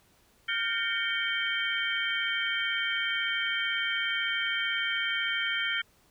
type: tone cluster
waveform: sine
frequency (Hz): 1408 / 1561 / 1825 / 2247 / 3131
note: F6 / G6 / A#6 / C#7 / G7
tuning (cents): +14 / -8 / -37 / +23 / -3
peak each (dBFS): -34 / -36 / -34 / -33 / -32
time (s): 0.48-5.82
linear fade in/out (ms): 10
effects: pink hiss -64 dBFS RMS until 6.1 s